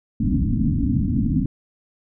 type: low-pass noise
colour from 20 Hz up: white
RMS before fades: -20 dBFS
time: 0.2-1.46 s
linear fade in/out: 2 ms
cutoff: 290 Hz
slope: 96 dB/octave
effects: none